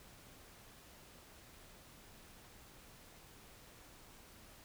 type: silence
effects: pink hiss -59 dBFS RMS until 4.64 s